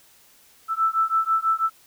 sine beating tone pair, 1318.5 / 1324.6 Hz, E6 / E6, 0 / +8 cents, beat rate 6.1 Hz, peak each -22 dBFS, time 0.68-1.7 s, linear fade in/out 50 ms, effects white hiss -55 dBFS RMS until 1.86 s

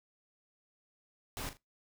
pink noise with echo, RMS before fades -40 dBFS, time 1.37-1.49 s, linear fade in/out 0 ms, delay 40 ms, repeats 2, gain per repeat -11 dB, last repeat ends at 1.57 s, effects noise-tail reverb RT60 0.2 s tail -22 dB re dry

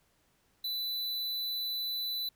square tone, 3989 Hz, B7, 17 cents sharp, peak -33 dBFS, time 0.64-2.29 s, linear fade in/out 5 ms, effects pink hiss -71 dBFS RMS until 2.35 s

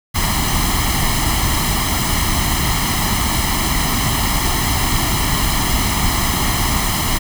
pink noise with comb filter, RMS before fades -17 dBFS, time 0.14-7.19 s, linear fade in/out 20 ms, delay 0.98 ms, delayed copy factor +0.75, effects none

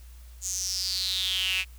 sawtooth tone with high-pass filter sweep, 187.2 Hz, F#3, 20 cents sharp, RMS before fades -29 dBFS, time 0.41-1.65 s, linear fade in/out 50 ms, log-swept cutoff 7000 to 2500 Hz, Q 7.7, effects added 60 Hz sine -44 dBFS peak until 1.78 s + white hiss -58 dBFS RMS until 1.78 s

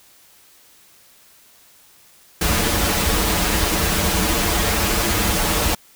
pink noise with comb filter, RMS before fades -19 dBFS, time 2.41-5.75 s, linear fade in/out 5 ms, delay 7.7 ms, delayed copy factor -0.9, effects white hiss -51 dBFS RMS until 5.95 s

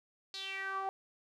sawtooth tone with band-pass filter sweep, 387.6 Hz, G4, 20 cents flat, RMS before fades -39 dBFS, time 0.34-0.89 s, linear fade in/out 0 ms, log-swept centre 4400 to 800 Hz, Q 5.5, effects none

